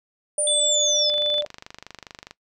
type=tone with tremolo; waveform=sine; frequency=593 Hz; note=D5; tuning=17 cents sharp; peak=-24 dBFS; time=0.38-1.45 s; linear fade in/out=2 ms; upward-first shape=triangle; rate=16 Hz; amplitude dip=25%
type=linear sweep; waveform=sine; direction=down; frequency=9470 to 4978 Hz; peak=-21 dBFS; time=0.38-1.1 s; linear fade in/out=5 ms
type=tone; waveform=sine; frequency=3498 Hz; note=A7; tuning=11 cents flat; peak=-20 dBFS; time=0.47-1.41 s; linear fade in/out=2 ms
type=click train; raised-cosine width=0.2 ms; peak=-20 dBFS; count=31; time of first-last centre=1.1-2.31 s; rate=24.8 Hz
effects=noise-tail reverb RT60 0.1 s tail -20 dB re dry